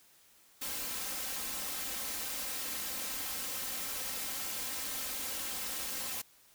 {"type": "noise with comb filter", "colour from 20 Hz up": "white", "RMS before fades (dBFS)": -38, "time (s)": [0.61, 6.22], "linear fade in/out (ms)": 10, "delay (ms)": 3.8, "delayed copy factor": 0.65, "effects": ["white hiss -63 dBFS RMS until 6.54 s"]}